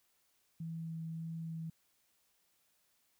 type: tone with vibrato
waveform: sine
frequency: 163.2 Hz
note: E3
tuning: 17 cents flat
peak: -39 dBFS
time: 0.6-1.7 s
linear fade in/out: 5 ms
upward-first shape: sine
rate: 1.7 Hz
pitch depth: 8 cents each way
effects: white hiss -75 dBFS RMS until 3.19 s